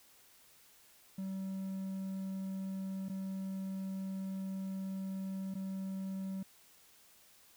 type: tone with dropouts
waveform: triangle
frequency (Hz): 191.6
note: G3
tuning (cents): -39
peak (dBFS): -35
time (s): 1.18-6.43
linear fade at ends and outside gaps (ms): 5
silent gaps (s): 3.086-3.096 / 5.541-5.551
effects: white hiss -63 dBFS RMS until 7.56 s

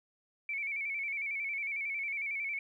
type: tone with vibrato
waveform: sine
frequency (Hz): 2265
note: C#7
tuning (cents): +37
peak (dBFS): -33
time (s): 0.49-2.59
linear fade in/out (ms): 2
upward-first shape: square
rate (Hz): 11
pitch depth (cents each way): 52
effects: 12-bit

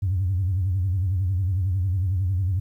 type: tone with vibrato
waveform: sine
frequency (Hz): 93.1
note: F#2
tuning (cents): +11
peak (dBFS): -19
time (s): 0.02-2.6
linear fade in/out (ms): 10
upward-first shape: sine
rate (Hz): 11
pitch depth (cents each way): 130
effects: tanh soft clip ceiling -16 dBFS + 10-bit

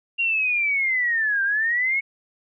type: linear two-way sweep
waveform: sine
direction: down then up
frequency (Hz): 2785 to 1568 to 2210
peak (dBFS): -19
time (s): 0.18-2.01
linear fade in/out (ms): 20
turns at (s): 1.43
effects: none

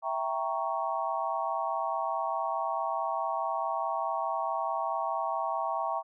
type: chord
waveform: sine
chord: E diminished seventh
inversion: none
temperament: equal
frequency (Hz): 659.3 / 784 / 932.3 / 1108.7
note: E5 / G5 / Bb5 / Db6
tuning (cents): 0 / 0 / 0 / 0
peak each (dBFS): -34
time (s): 0.02-6.03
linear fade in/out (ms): 50
effects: none

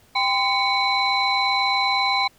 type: tone cluster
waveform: sine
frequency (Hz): 790 / 1025 / 2234 / 4021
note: G5 / C6 / C#7 / B7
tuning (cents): +13 / -36 / +13 / +30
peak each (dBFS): -23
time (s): 0.15-2.28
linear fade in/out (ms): 10
effects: tanh soft clip ceiling -10 dBFS + pink hiss -56 dBFS RMS until 2.38 s

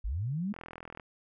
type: linear sweep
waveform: sine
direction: up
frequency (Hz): 41.2 to 214.1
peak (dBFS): -30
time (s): 0.04-0.53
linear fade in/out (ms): 10
type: click train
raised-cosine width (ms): 0.5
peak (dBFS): -28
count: 20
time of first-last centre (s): 0.54-0.998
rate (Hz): 41.5
effects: none

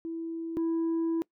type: tone pair in turn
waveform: sine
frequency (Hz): 329.6 / 329.6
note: E4 / E4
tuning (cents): 0 / 0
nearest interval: unison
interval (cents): 0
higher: neither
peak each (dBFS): -32 / -23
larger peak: second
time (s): 0.05-0.57 / 0.57-1.22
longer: second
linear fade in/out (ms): 0
effects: noise-tail reverb RT60 0.1 s tail -25 dB re dry + tanh soft clip ceiling -25 dBFS

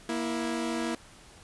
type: tone pair together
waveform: sawtooth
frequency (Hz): 235.8 / 329.6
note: A#3 / E4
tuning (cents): +20 / 0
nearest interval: tritone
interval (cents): 580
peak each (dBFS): -28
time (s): 0.09-0.95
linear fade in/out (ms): 2
effects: pink hiss -53 dBFS RMS until 1.43 s + resampled to 24000 Hz

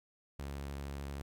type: tone with vibrato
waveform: sawtooth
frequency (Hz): 70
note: C#2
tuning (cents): +18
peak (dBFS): -36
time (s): 0.39-1.22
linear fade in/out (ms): 5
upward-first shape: sine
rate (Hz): 13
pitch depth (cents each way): 19
effects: 13-bit

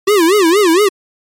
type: tone with vibrato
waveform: square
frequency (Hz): 370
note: F#4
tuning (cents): 0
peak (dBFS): -8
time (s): 0.07-0.89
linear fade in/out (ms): 10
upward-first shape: sine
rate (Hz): 4.3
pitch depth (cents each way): 240
effects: MP3 64 kbps

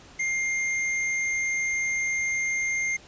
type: tone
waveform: square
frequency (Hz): 2112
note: C7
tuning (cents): +16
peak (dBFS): -25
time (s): 0.19-2.97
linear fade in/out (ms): 10
effects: pink hiss -50 dBFS RMS until 3.07 s + resampled to 16000 Hz

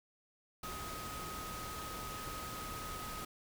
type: tone in noise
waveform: sine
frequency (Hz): 1260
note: D#6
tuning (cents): +21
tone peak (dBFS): -45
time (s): 0.63-3.25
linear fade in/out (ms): 5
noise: pink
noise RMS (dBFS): -45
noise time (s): 0.63-3.25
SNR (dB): -3
effects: none

